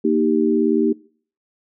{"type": "chord", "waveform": "sine", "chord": "Eb major", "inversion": "second", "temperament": "equal", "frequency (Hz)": [233.1, 311.1, 392], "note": ["Bb3", "Eb4", "G4"], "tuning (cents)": [0, 0, 0], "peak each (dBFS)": -19, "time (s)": [0.04, 0.93], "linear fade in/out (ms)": 10, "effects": ["noise-tail reverb RT60 0.5 s tail -23 dB re dry"]}